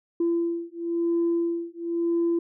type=beating tone pair; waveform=sine; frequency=338.4 / 339.38 Hz; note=E4 / F4; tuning=+45 / -50 cents; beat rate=0.98 Hz; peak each=-25 dBFS; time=0.2-2.39 s; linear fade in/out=5 ms; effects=tanh soft clip ceiling -17 dBFS